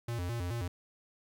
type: tone with vibrato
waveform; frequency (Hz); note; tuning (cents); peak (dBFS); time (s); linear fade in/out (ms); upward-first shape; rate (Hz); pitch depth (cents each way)
square; 102; G#2; -31; -34; 0.08-0.68; 5; square; 4.7; 250
effects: 12-bit